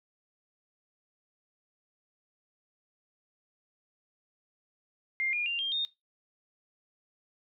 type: tone with pitch steps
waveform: sine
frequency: 2111 / 2425 / 2785 / 3200 / 3675 Hz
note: C7 / D#7 / F7 / G7 / A#7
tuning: +15 / -45 / -5 / +35 / -25 cents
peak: -28 dBFS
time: 5.2-5.85 s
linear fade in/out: 0 ms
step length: 130 ms
effects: noise-tail reverb RT60 0.2 s tail -18 dB re dry